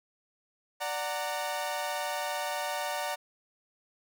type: chord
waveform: sawtooth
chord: D augmented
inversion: none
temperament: equal with one note detuned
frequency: 587.3 / 740 / 920.6 Hz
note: D5 / F#5 / A#5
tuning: 0 / 0 / -22 cents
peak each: -32 dBFS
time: 0.8-3.16 s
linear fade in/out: 20 ms
effects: none